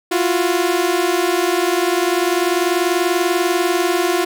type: tone pair together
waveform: sawtooth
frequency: 341.7 / 362 Hz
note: F4 / F#4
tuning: -38 / -38 cents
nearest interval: minor second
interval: 100 cents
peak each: -14 dBFS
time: 0.11-4.25 s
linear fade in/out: 10 ms
effects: none